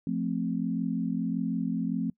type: chord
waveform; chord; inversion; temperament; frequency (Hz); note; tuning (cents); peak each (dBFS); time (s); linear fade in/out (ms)
sine; F major; none; equal; 174.61 / 220 / 261.6; F3 / A3 / C4; 0 / 0 / 0; -31; 0.07-2.1; 2
effects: noise-tail reverb RT60 0.1 s tail -24 dB re dry